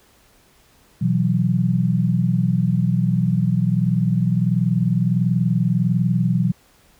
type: chord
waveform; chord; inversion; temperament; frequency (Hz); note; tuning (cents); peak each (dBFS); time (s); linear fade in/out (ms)
sine; B suspended fourth; none; equal; 123.47 / 164.81 / 185; B2 / E3 / F#3; 0 / 0 / 0; -20; 1.01-6.52; 10
effects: pink hiss -55 dBFS RMS until 6.99 s